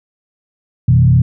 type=tone with frequency modulation; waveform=sine; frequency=125 Hz; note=B2; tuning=21 cents sharp; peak=-6 dBFS; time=0.88-1.22 s; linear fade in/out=5 ms; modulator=35.4 Hz; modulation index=0.92; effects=none